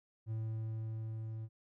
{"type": "tone with level ramp", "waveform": "triangle", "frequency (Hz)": 110.9, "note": "A2", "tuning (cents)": 14, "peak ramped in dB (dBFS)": [-33, -38], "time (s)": [0.26, 1.49], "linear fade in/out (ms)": 50, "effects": []}